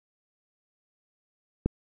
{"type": "click", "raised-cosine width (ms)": 3, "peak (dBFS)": -11, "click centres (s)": 1.66, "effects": []}